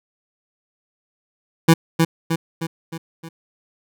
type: tone with echo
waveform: 25% pulse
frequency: 164.3 Hz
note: E3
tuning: 5 cents flat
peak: -4 dBFS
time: 1.68-1.74 s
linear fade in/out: 10 ms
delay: 310 ms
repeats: 5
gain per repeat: -5 dB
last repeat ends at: 3.29 s
effects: none